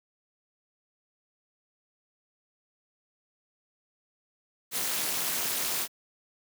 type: noise with amplitude modulation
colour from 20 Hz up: white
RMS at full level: -26 dBFS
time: 4.71-5.88 s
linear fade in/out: 50 ms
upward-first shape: sine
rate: 296 Hz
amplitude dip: 100%
effects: high-pass 150 Hz 12 dB/octave